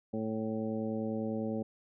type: harmonic tone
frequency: 110 Hz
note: A2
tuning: in tune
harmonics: 1 / 2 / 3 / 4 / 5 / 7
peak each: -43 / -34 / -41 / -40 / -40 / -48 dBFS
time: 0.13-1.63 s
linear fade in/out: 10 ms
effects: none